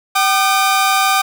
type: tone pair together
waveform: sawtooth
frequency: 770.6 / 1209 Hz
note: G5 / D6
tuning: -30 / +50 cents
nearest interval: minor sixth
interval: 780 cents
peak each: -11 dBFS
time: 0.15-1.22 s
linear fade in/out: 10 ms
effects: none